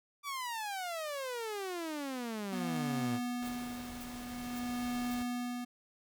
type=exponential sweep; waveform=sawtooth; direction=down; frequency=1174.7 to 112 Hz; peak=-33 dBFS; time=0.23-3.2 s; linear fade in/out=50 ms
type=tone with tremolo; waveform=square; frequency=244.5 Hz; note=B3; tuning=17 cents flat; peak=-34 dBFS; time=2.52-5.65 s; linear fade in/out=10 ms; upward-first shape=sine; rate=0.49 Hz; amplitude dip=70%
type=noise; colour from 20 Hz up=pink; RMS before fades=-49 dBFS; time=3.42-5.23 s; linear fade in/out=5 ms
type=noise bursts; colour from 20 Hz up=blue; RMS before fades=-49 dBFS; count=4; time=3.45-5.148 s; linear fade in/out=10 ms; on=42 ms; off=510 ms
effects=none